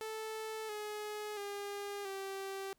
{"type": "tone with pitch steps", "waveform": "sawtooth", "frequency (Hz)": [438.4, 421.3, 404.8, 389], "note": ["A4", "G#4", "G#4", "G4"], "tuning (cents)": [-6, 25, -44, -13], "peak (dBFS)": -36, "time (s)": [0.01, 2.73], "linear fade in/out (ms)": 0, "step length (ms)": 680, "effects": ["pink hiss -75 dBFS RMS until 2.78 s"]}